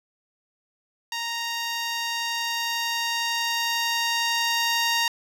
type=tone with level ramp; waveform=10% pulse; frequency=931 Hz; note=A#5; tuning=2 cents flat; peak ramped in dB=-19 to -12 dBFS; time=1.12-5.08 s; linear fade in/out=2 ms; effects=low-pass 12000 Hz 12 dB/octave